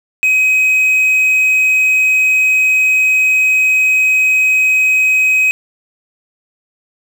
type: tone with quantisation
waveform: triangle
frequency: 2529 Hz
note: D#7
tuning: 28 cents sharp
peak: -7 dBFS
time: 0.23-5.51 s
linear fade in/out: 0 ms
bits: 6
effects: none